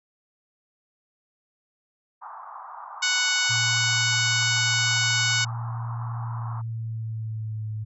white band-pass noise, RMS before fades -40 dBFS, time 2.21-6.62 s, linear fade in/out 20 ms, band 800 to 1200 Hz, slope 48 dB/octave
harmonic tone, 740 Hz, F#5, in tune, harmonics 2 / 3 / 4 / 5 / 6 / 7 / 8 / 9 / 10, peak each -26 / -28 / -29 / -30 / -31 / -31 / -32 / -33 / -33 dBFS, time 3.02-5.45 s, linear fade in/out 10 ms
sine tone with pitch glide, 116.54 to 108.11 Hz, A#2 to A2, 0 to -30 cents, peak -28 dBFS, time 3.49-7.85 s, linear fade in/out 20 ms, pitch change -130 cents, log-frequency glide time 6.2-7.68 s
effects none

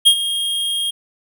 square tone with ADSR envelope, 3244 Hz, G#7, 41 cents flat, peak -6 dBFS, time 0.05-0.91 s, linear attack 21 ms, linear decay 75 ms, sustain -13 dB, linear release 12 ms, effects none

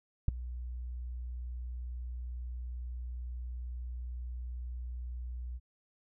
sine tone with ADSR envelope, 61.1 Hz, B1, 18 cents flat, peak -17 dBFS, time 0.28-5.6 s, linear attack 4 ms, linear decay 8 ms, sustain -20 dB, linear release 41 ms, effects none

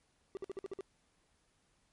triangle tone bursts, 387.6 Hz, G4, 20 cents flat, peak -36 dBFS, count 7, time 0.35-0.808 s, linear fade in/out 0 ms, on 20 ms, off 53 ms, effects pink hiss -74 dBFS RMS until 1.92 s + MP3 48 kbps

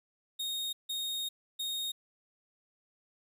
40% pulse tone bursts at uneven times, 3717 Hz, A#7, 6 cents flat, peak -32 dBFS, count 3, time 0.39-0.73 / 0.89-1.29 / 1.59-1.92 s, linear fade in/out 10 ms, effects 11-bit

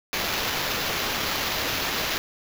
blue noise with sample-and-hold, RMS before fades -27 dBFS, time 0.13-2.18 s, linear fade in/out 0 ms, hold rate 8820 Hz, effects none

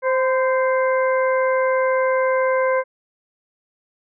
harmonic tone with a mistuned harmonic, 522 Hz, C5, 4 cents flat, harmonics 1 / 2 / 3 / 4, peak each -17 / -23 / -27 / -29 dBFS, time 0.02-2.84 s, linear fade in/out 50 ms, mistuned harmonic 2, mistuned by -33 cents, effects none

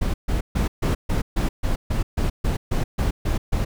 brown noise bursts, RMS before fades -21 dBFS, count 14, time 0.01-3.65 s, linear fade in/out 10 ms, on 130 ms, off 140 ms, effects none

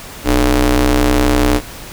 sawtooth ring-modulated tone, 131.2 Hz, C3, 5 cents sharp, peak -3 dBFS, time 0.24-1.61 s, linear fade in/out 50 ms, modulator 167 Hz, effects pink hiss -32 dBFS RMS until 1.92 s

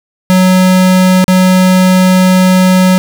square tone with dropouts, 185 Hz, F#3, in tune, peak -5 dBFS, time 0.3-2.98 s, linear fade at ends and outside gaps 0 ms, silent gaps 1.242-1.281 s, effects none

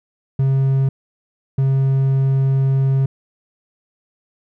triangle tone bursts at uneven times, 134.8 Hz, C#3, 48 cents flat, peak -11 dBFS, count 2, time 0.39-0.89 / 1.58-3.06 s, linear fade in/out 5 ms, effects none

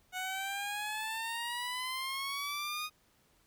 15% pulse exponential sweep, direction up, 733 to 1244.5 Hz, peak -29 dBFS, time 0.12-2.9 s, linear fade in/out 50 ms, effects pink hiss -69 dBFS RMS until 3.46 s

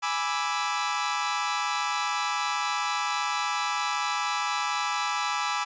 sawtooth chord, E dominant seventh, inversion first, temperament equal, 830.6 / 987.8 / 1174.7 / 1318.5 Hz, G#5 / B5 / D6 / E6, 0 / 0 / 0 / 0 cents, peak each -28 dBFS, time 0.02-5.65 s, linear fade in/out 20 ms, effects resampled to 16000 Hz

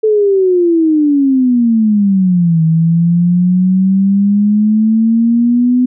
sine exponential two-way sweep, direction down then up, 440 to 160 to 252.2 Hz, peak -7 dBFS, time 0.03-5.86 s, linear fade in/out 10 ms, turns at 2.63 s, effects none

